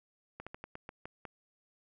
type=slowing click train; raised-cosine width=0.5 ms; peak=-28 dBFS; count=8; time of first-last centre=0.4-1.252 s; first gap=66 ms; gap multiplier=1.2; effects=none